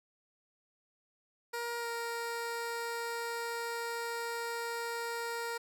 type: tone with pitch glide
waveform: 15% pulse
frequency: 472 to 466.8 Hz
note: A#4 to A#4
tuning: +22 to +2 cents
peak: -29 dBFS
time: 1.53-5.58 s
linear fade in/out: 10 ms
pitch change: -20 cents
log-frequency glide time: 1.79-1.87 s
effects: none